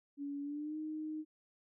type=tone with pitch glide; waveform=sine; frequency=284 to 309.7 Hz; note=C#4 to D#4; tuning=+42 to -8 cents; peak=-38 dBFS; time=0.17-1.25 s; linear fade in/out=50 ms; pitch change=+150 cents; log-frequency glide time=0.42-0.77 s; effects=none